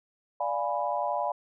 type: chord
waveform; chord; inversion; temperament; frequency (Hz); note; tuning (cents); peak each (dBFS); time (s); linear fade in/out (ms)
sine; D diminished seventh; none; equal; 587.3 / 698.5 / 830.6 / 987.8; D5 / F5 / Ab5 / Cb6; 0 / 0 / 0 / 0; -32; 0.4-1.32; 5
effects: none